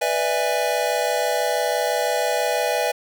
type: chord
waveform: square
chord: E dominant seventh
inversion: second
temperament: just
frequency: 494.4 / 593.3 / 659.3 / 824.1 Hz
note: B4 / D5 / E5 / G#5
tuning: +2 / +18 / 0 / -14 cents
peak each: -26 dBFS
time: 0.01-2.92 s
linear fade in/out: 10 ms
effects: none